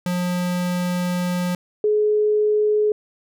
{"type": "tone pair in turn", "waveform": ["square", "sine"], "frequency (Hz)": [178.5, 423], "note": ["F3", "G#4"], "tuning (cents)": [38, 32], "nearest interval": "octave + minor third", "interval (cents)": 1494, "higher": "second", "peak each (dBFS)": [-21, -15], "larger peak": "second", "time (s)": [[0.06, 1.55], [1.84, 2.92]], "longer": "first", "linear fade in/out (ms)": 2, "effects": []}